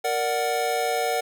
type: chord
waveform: square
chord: Bb augmented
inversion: none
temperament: equal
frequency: 466.2 / 587.3 / 740 Hz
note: Bb4 / D5 / F#5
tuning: 0 / 0 / 0 cents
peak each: -28 / -30 / -26 dBFS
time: 0.04-1.21 s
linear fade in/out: 10 ms
effects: none